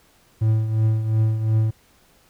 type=tone with tremolo; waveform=triangle; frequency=110 Hz; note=A2; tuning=in tune; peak=-12 dBFS; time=0.41-1.71 s; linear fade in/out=10 ms; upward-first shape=triangle; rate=2.8 Hz; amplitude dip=65%; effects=pink hiss -57 dBFS RMS until 2.29 s